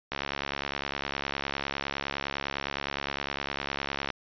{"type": "click train", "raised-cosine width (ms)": 0.3, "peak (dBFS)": -14, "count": 279, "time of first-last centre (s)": [0.12, 4.103], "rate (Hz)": 69.8, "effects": ["resampled to 11025 Hz"]}